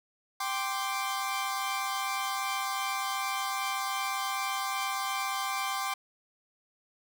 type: chord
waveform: sawtooth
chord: G suspended fourth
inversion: none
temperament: equal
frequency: 784 / 1046.5 / 1174.7 Hz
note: G5 / C6 / D6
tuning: 0 / 0 / 0 cents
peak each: -31 dBFS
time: 0.4-5.94 s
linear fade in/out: 5 ms
effects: none